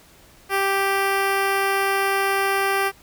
10% pulse tone with notch filter, 392 Hz, G4, in tune, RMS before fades -21 dBFS, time 0.49-2.92 s, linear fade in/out 50 ms, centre 6500 Hz, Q 1.6, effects pink hiss -51 dBFS RMS until 3.02 s

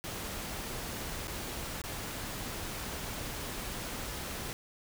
pink noise with dropouts, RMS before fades -39 dBFS, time 0.04-4.53 s, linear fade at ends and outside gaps 0 ms, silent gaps 1.272-1.28 / 1.817-1.839 s, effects none

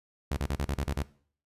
sawtooth tone bursts, 70.6 Hz, C#2, 32 cents sharp, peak -24 dBFS, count 8, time 0.31-1.028 s, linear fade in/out 5 ms, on 60 ms, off 34 ms, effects noise-tail reverb RT60 0.5 s tail -19 dB re dry + resampled to 32000 Hz

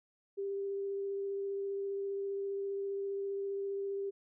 sine tone with vibrato, 395.9 Hz, G4, 17 cents sharp, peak -34 dBFS, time 0.37-4.11 s, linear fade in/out 20 ms, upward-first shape sine, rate 15 Hz, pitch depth 9 cents each way, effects none

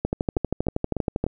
two click trains, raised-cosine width 2 ms, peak -9 / -12 dBFS, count 16 / 4, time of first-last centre 0.05-1.24 / 0.37-1.266 s, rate 12.6 / 3.35 Hz, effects none

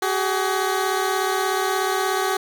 15% pulse tone pair together, 378.6 / 415.3 Hz, F#4 / G#4, +40 / 0 cents, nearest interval major second, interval 160 cents, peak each -15 / -19 dBFS, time 0.02-2.37 s, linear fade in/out 5 ms, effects none

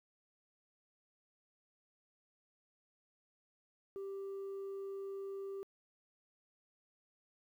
sine tone, 392 Hz, G4, in tune, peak -38 dBFS, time 3.96-5.63 s, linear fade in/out 0 ms, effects tanh soft clip ceiling -40 dBFS + 12-bit

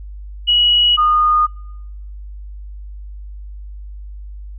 sine tone pair in turn, 2916 / 1226 Hz, F#7 / D#6, -26 / -26 cents, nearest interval octave + minor third, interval 1500 cents, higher first, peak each -10 dBFS, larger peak neither, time 0.47-0.97 / 0.97-1.47 s, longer neither, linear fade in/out 20 ms, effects noise-tail reverb RT60 0.9 s tail -26 dB re dry + added 50 Hz sine -29 dBFS peak until 4.58 s

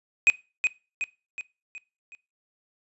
triangle tone with echo, 2502 Hz, D#7, 9 cents sharp, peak -12 dBFS, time 0.27-0.3 s, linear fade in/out 0 ms, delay 370 ms, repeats 5, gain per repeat -6 dB, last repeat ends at 2.15 s, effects noise-tail reverb RT60 0.3 s tail -21 dB re dry + resampled to 24000 Hz

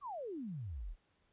sine exponential sweep, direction down, 1200 to 33 Hz, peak -40 dBFS, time 0.01-0.96 s, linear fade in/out 50 ms, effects pink hiss -75 dBFS RMS until 1.32 s + resampled to 8000 Hz

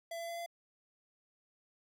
square tone with pitch steps, 671 / 675.3 / 679.6 / 683.9 Hz, E5 / E5 / F5 / F5, +31 / +42 / -47 / -36 cents, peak -40 dBFS, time 0.11-0.462 s, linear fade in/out 5 ms, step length 88 ms, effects none

